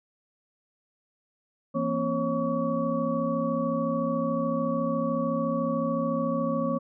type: tone cluster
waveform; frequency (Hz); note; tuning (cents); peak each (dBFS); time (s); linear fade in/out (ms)
sine; 167.9 / 233.6 / 267.4 / 546 / 1131; E3 / A#3 / C4 / C#5 / C#6; +32 / +4 / +38 / -26 / +34; -33 / -29 / -32 / -29 / -33; 1.74-6.79; 20
effects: none